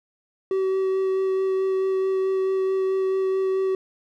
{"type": "tone with vibrato", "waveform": "triangle", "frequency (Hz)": 381.2, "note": "G4", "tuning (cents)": -48, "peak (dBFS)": -18, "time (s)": [0.51, 3.75], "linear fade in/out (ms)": 2, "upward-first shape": "sine", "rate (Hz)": 4.6, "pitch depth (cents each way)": 9, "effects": []}